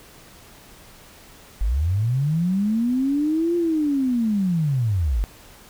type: linear two-way sweep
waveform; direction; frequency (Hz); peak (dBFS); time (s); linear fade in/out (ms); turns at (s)
sine; up then down; 44.53 to 349 to 44.53; -18; 1.61-5.24; 0; 3.56
effects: pink hiss -47 dBFS RMS until 5.69 s